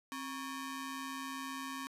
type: ring-modulated tone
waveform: sawtooth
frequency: 687 Hz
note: F5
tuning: 29 cents flat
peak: -33 dBFS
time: 0.12-1.87 s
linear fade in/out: 0 ms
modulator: 421 Hz
effects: resampled to 32000 Hz